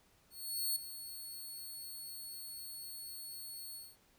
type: tone with ADSR envelope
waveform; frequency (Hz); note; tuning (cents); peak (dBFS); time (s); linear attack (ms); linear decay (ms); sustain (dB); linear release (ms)
5% pulse; 4388; C#8; -18; -25; 0.3-3.97; 460; 5; -13; 220
effects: pink hiss -69 dBFS RMS until 4.18 s